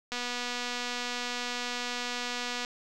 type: click train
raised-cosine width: 0.2 ms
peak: -17 dBFS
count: 618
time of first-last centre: 0.12-2.649 s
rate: 244 Hz
effects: none